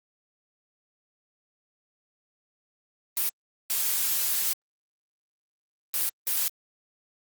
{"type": "noise bursts at uneven times", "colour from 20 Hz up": "blue", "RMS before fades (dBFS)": -26, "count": 4, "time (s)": [[3.17, 3.29], [3.7, 4.53], [5.94, 6.09], [6.27, 6.48]], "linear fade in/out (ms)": 0, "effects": ["Opus 32 kbps"]}